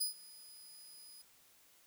15% pulse tone with ADSR envelope, 4968 Hz, D#8, 3 cents flat, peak -25 dBFS, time 0-1.22 s, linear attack 13 ms, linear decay 120 ms, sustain -22 dB, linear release 4 ms, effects white hiss -66 dBFS RMS until 1.86 s

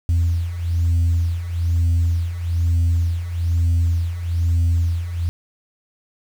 sine beating tone pair, 84 / 85.1 Hz, E2 / F2, +33 / -44 cents, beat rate 1.1 Hz, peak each -20 / -16 dBFS, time 0.09-5.29 s, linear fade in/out 0 ms, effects tanh soft clip ceiling -12 dBFS + 7-bit

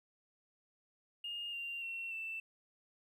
triangle tone with pitch steps, 2836 / 2778 / 2720 / 2664 Hz, F7 / F7 / F7 / E7, +26 / -10 / -46 / +18 cents, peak -36 dBFS, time 1.24-2.4 s, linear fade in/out 5 ms, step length 290 ms, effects tanh soft clip ceiling -37 dBFS

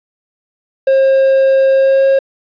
triangle tone with pitch glide, 536 to 541 Hz, C5 to C#5, +42 to -42 cents, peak -5 dBFS, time 0.87-2.19 s, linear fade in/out 5 ms, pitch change +16 cents, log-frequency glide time 1.72-2.05 s, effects resampled to 11025 Hz + 7-bit

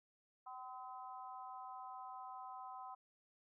harmonic tone, 255.2 Hz, C4, 43 cents flat, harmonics 3 / 4 / 5, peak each -51 / -51 / -55 dBFS, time 0.46-2.95 s, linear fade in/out 10 ms, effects none

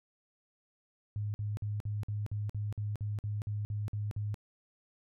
sine tone bursts, 104.3 Hz, G#2, 8 cents sharp, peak -32 dBFS, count 14, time 1.16-4.343 s, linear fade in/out 0 ms, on 180 ms, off 51 ms, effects none

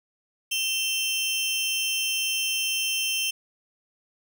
sawtooth tone pair together, 2700 / 3119 Hz, E7 / G7, +41 / -9 cents, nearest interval major second, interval 250 cents, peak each -24 dBFS, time 0.51-3.31 s, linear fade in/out 10 ms, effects none

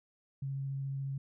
sine tone with vibrato, 136.7 Hz, C#3, 24 cents flat, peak -34 dBFS, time 0.42-1.18 s, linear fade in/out 5 ms, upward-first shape sine, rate 14 Hz, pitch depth 9 cents each way, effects none

